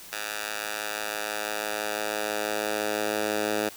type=tone with high-pass filter sweep; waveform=10% pulse; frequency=106 Hz; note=G#2; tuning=36 cents sharp; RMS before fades=-30 dBFS; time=0.12-3.69 s; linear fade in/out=5 ms; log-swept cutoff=1300 to 340 Hz; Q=0.78; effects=white hiss -45 dBFS RMS until 3.76 s